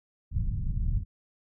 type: low-pass noise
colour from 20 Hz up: pink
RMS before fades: -28 dBFS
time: 0.31-1.05 s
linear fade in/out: 50 ms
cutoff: 140 Hz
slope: 24 dB/octave
effects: none